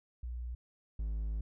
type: tone pair in turn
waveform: sine / triangle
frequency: 60.3 / 53.54 Hz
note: B1 / A1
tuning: -41 / -47 cents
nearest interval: major second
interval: 206 cents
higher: first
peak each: -37 / -31 dBFS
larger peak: second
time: 0.23-0.55 / 0.99-1.41 s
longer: second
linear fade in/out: 5 ms
effects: none